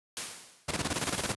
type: noise with exponential decay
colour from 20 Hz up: white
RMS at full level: -33 dBFS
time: 0.17-0.82 s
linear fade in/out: 0 ms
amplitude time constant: 140 ms
type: noise with tremolo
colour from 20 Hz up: pink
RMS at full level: -29 dBFS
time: 0.68-1.35 s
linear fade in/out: 10 ms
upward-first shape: square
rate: 18 Hz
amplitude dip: 70%
type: noise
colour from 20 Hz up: blue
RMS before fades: -37 dBFS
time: 0.94-1.33 s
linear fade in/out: 2 ms
effects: high-pass 100 Hz 12 dB/octave + resampled to 24000 Hz